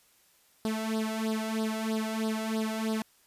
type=tone with flanger; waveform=sawtooth; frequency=220 Hz; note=A3; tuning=in tune; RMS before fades=-31 dBFS; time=0.65-3.02 s; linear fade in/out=0 ms; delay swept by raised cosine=0.21 to 1.51 ms; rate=3.1 Hz; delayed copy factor=+0.85; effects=white hiss -64 dBFS RMS until 3.26 s + resampled to 32000 Hz